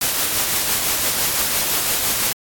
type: noise with tremolo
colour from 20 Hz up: white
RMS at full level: -18 dBFS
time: 0.01-2.33 s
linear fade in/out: 5 ms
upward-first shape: triangle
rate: 5.9 Hz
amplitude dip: 35%
effects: AAC 64 kbps